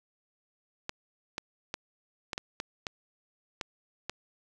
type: clicks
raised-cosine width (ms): 0.2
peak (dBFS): -16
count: 9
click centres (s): 0.894 / 1.381 / 1.741 / 2.332 / 2.379 / 2.601 / 2.868 / 3.612 / 4.096
effects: none